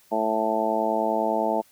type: harmonic tone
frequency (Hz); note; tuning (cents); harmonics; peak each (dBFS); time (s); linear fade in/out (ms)
110; A2; 0; 2 / 3 / 4 / 5 / 6 / 7 / 8; -31 / -31 / -31 / -30 / -26 / -31 / -27; 0.11-1.62; 20
effects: white hiss -58 dBFS RMS until 1.71 s